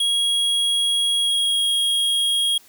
square tone with pitch glide, 3300 to 3277 Hz, G#7 to G#7, -12 to -24 cents, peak -18 dBFS, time 0-2.58 s, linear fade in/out 5 ms, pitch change -12 cents, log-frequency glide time 1.23-1.72 s, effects white hiss -51 dBFS RMS until 2.68 s

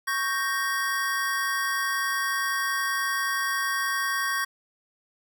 square chord, G diminished, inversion second, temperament equal, 1108.7 / 1568 / 1864.7 Hz, Db6 / G6 / Bb6, 0 / 0 / 0 cents, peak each -30 dBFS, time 0.07-4.45 s, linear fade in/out 10 ms, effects none

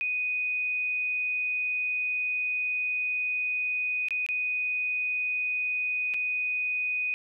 sine tone with dropouts, 2489 Hz, D#7, in tune, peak -26 dBFS, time 0.01-7.14 s, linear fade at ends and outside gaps 0 ms, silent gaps 4.085-4.107 / 4.264-4.288 / 6.138-6.143 s, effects none

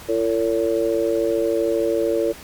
harmonic tone, 113.1 Hz, A2, 48 cents sharp, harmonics 3 / 4 / 5, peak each -22 / -21 / -22 dBFS, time 0.08-2.33 s, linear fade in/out 20 ms, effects pink hiss -40 dBFS RMS until 2.43 s + MP3 96 kbps

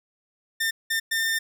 sawtooth tone bursts at uneven times, 1804 Hz, A6, 43 cents sharp, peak -19 dBFS, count 3, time 0.6-0.71 / 0.9-1 / 1.11-1.39 s, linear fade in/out 10 ms, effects none

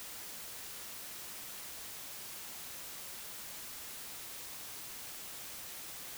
silence, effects white hiss -46 dBFS RMS until 6.17 s

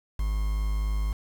triangle tone with quantisation, 51.91 Hz, G#1, in tune, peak -22 dBFS, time 0.19-1.13 s, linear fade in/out 5 ms, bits 7, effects none

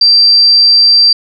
sine tone, 4699 Hz, D8, in tune, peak -3 dBFS, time 0.01-1.13 s, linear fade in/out 5 ms, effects none

